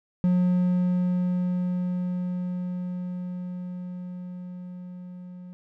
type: tone with level ramp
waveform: triangle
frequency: 180 Hz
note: F#3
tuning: 47 cents flat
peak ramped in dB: -16 to -37 dBFS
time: 0.24-5.53 s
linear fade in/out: 0 ms
effects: none